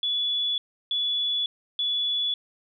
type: tone bursts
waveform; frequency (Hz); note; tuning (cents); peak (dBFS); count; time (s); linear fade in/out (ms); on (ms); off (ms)
sine; 3424; A7; -48; -23; 3; 0.03-2.34; 2; 550; 330
effects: none